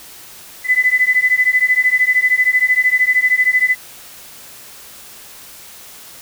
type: beating tone pair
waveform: sine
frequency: 2000 / 2013 Hz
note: B6 / B6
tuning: +21 / +33 cents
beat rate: 13 Hz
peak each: -14 dBFS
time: 0.64-3.76 s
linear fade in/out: 50 ms
effects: white hiss -38 dBFS RMS until 6.21 s